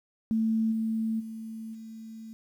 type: tone with level steps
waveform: sine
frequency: 222.5 Hz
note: A3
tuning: 20 cents sharp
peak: -23 / -26 / -36 / -40 dBFS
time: 0.31-2.33 s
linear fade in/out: 0 ms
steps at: 0.71 / 1.19 / 1.73 s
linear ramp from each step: 20 ms
effects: 10-bit